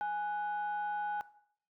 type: tone pair together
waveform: sine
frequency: 831.6 / 1483 Hz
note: G#5 / F#6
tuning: +2 / +4 cents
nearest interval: minor seventh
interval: 1002 cents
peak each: -32 / -40 dBFS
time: 0.01-1.21 s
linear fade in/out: 0 ms
effects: noise-tail reverb RT60 0.6 s tail -17 dB re dry + tanh soft clip ceiling -27 dBFS